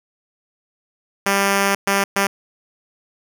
5% pulse tone bursts at uneven times, 197.8 Hz, G3, 16 cents sharp, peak -4 dBFS, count 3, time 1.26-1.75 / 1.87-2.04 / 2.16-2.27 s, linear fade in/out 5 ms, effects none

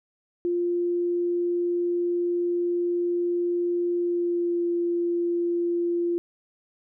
sine tone with pitch glide, 349.2 to 345.2 Hz, F4 to F4, 0 to -20 cents, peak -22 dBFS, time 0.45-6.18 s, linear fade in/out 0 ms, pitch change -20 cents, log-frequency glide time 3.95-4.66 s, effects none

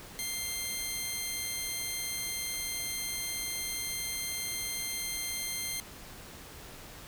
10% pulse tone pair together, 2093 / 3198 Hz, C7 / G7, 0 / +34 cents, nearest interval perfect fifth, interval 734 cents, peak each -26 / -30 dBFS, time 0.19-5.8 s, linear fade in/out 0 ms, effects pink hiss -48 dBFS RMS until 7.07 s

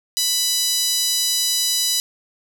5% pulse tone with high-pass filter, 990 Hz, B5, 4 cents sharp, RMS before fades -20 dBFS, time 0.17-2 s, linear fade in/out 0 ms, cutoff 4100 Hz, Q 2.2, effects none

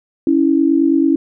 sine tone pair together, 278.1 / 327.2 Hz, C#4 / E4, +6 / -13 cents, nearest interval minor third, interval 281 cents, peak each -13 dBFS, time 0.27-1.16 s, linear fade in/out 2 ms, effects none

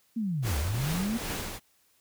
sine linear two-way sweep, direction down then up, 237.1 to 65.1 to 237.1 Hz, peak -27 dBFS, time 0.16-1.18 s, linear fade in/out 10 ms, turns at 0.58 s
pink noise with tremolo, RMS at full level -33 dBFS, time 0.42-1.6 s, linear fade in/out 50 ms, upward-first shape triangle, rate 2.5 Hz, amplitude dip 50%
effects white hiss -67 dBFS RMS until 2 s

